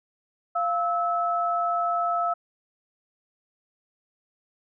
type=tone pair together; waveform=sine; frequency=694 / 1303 Hz; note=F5 / E6; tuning=-11 / -20 cents; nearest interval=major seventh; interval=1091 cents; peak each=-25 dBFS; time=0.55-2.34 s; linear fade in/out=10 ms; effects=none